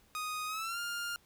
sawtooth tone with pitch glide, 1244.5 to 1405 Hz, D#6 to F6, 0 to +10 cents, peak -32 dBFS, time 0.15-1.16 s, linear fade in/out 0 ms, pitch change +210 cents, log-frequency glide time 0.47-0.79 s, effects pink hiss -66 dBFS RMS until 1.25 s

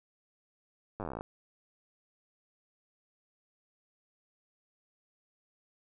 slowing click train, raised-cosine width 1 ms, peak -24 dBFS, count 16, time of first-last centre 1-1.209 s, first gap 9 ms, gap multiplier 1.06, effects none

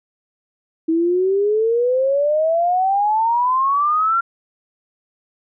sine exponential sweep, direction up, 319.6 to 1384 Hz, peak -14 dBFS, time 0.88-4.21 s, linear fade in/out 10 ms, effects none

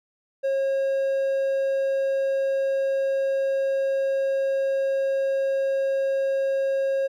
triangle tone, 542 Hz, C#5, 39 cents flat, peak -19 dBFS, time 0.43-7.08 s, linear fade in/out 20 ms, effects none

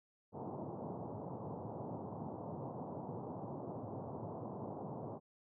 pink band-pass noise, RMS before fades -45 dBFS, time 0.32-5.2 s, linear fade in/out 50 ms, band 100 to 980 Hz, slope 48 dB/octave, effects none

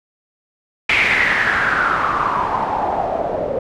white noise with low-pass filter sweep, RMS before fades -18 dBFS, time 0.89-3.59 s, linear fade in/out 5 ms, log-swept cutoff 2400 to 540 Hz, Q 5.7, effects none

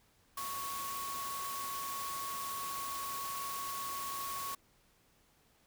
sine tone in noise, 1108.7 Hz, C#6, in tune, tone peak -39 dBFS, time 0.37-4.55 s, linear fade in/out 5 ms, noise white, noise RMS -43 dBFS, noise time 0.37-4.55 s, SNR +1 dB, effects pink hiss -69 dBFS RMS until 5.66 s

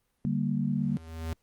sine chord, G minor, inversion second, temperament equal, 146.83 / 196 / 233.1 Hz, D3 / G3 / Bb3, 0 / 0 / 0 cents, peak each -30 dBFS, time 0.25-0.97 s, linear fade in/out 0 ms
square tone with exponential growth, 81.1 Hz, E2, 28 cents flat, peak -30 dBFS, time 0.5-1.33 s, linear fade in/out 0 ms, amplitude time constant 180 ms
effects pink hiss -75 dBFS RMS until 1.42 s + Opus 32 kbps

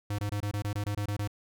square tone bursts, 102.9 Hz, G#2, 16 cents flat, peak -30 dBFS, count 11, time 0.1-1.276 s, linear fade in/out 5 ms, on 86 ms, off 23 ms, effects none

